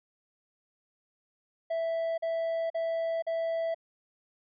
triangle tone bursts, 659.3 Hz, E5, in tune, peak -26 dBFS, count 4, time 1.7-3.746 s, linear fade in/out 10 ms, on 480 ms, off 42 ms, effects resampled to 11025 Hz

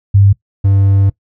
sine / triangle tone pair in turn, 99.4 / 98.32 Hz, G2 / G2, +25 / +6 cents, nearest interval unison, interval 19 cents, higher first, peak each -4 / -5 dBFS, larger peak first, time 0.14-0.33 / 0.64-1.1 s, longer second, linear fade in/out 10 ms, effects noise-tail reverb RT60 0.1 s tail -20 dB re dry

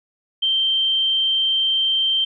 sine tone, 3136 Hz, G7, in tune, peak -16 dBFS, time 0.42-2.25 s, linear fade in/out 10 ms, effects none

